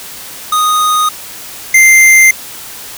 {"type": "tone pair in turn", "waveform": "square", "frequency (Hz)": [1242, 2089], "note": ["D#6", "C7"], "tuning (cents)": [-3, -3], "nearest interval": "major sixth", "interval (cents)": 900, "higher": "second", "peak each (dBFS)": [-9, -3], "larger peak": "second", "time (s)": [[0.52, 1.09], [1.74, 2.31]], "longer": "neither", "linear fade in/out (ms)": 5, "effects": ["white hiss -28 dBFS RMS until 2.97 s"]}